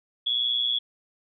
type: tone with amplitude modulation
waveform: sine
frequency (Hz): 3379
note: G#7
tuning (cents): +29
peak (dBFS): -19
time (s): 0.26-0.79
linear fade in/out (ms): 10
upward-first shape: sine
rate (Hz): 121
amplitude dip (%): 75
effects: none